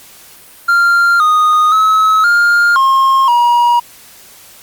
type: tone with pitch steps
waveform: triangle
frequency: 1391 / 1238 / 1287 / 1408 / 1071 / 956 Hz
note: F6 / D#6 / E6 / F6 / C6 / A#5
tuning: -7 / -9 / -42 / +14 / +40 / +43 cents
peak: -5 dBFS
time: 0.68-3.8 s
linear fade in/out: 10 ms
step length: 520 ms
effects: white hiss -39 dBFS RMS until 4.62 s + Opus 48 kbps